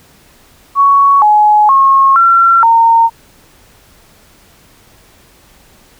sine tone with pitch steps, 1116 / 843 / 1086 / 1361 / 917 Hz, C#6 / G#5 / C#6 / F6 / A#5, +11 / +26 / -36 / -45 / -29 cents, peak -4 dBFS, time 0.75-3.1 s, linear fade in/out 50 ms, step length 470 ms, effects pink hiss -45 dBFS RMS until 5.99 s

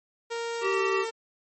sawtooth tone with pitch glide, 464.9 to 452.2 Hz, A#4 to A4, -5 to +47 cents, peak -26 dBFS, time 0.3-1.11 s, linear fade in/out 20 ms, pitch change -48 cents, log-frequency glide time 0.7-0.8 s
harmonic tone, 386.3 Hz, G4, 25 cents flat, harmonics 1 / 3 / 5 / 7, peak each -26 / -30 / -35 / -33 dBFS, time 0.61-1.06 s, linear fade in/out 50 ms
effects MP3 32 kbps

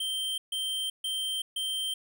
square tone bursts, 3136 Hz, G7, in tune, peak -30 dBFS, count 4, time 0-1.94 s, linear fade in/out 5 ms, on 380 ms, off 140 ms, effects none

